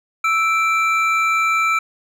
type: tone pair together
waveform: triangle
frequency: 1320 / 2345 Hz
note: E6 / D7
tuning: +2 / -3 cents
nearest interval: minor seventh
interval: 995 cents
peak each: -15 / -17 dBFS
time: 0.24-1.79 s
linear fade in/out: 5 ms
effects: none